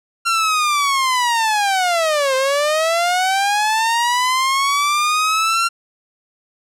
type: linear two-way sweep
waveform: sawtooth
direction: down then up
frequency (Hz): 1377 to 519 to 1377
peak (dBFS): -11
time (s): 0.25-5.69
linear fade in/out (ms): 20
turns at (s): 2.35
effects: low-pass 10000 Hz 12 dB/octave